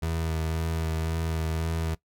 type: tone with vibrato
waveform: 30% pulse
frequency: 81 Hz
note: E2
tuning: 30 cents flat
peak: -24 dBFS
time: 0.02-1.95 s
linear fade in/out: 10 ms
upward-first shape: sine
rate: 1.9 Hz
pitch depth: 21 cents each way
effects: noise-tail reverb RT60 0.1 s tail -19 dB re dry